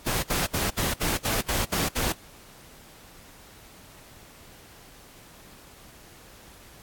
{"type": "noise bursts", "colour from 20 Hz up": "pink", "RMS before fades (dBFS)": -26, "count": 9, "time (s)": [0.06, 2.126], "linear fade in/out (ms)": 10, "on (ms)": 170, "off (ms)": 67, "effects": ["pink hiss -50 dBFS RMS until 6.82 s", "AAC 64 kbps"]}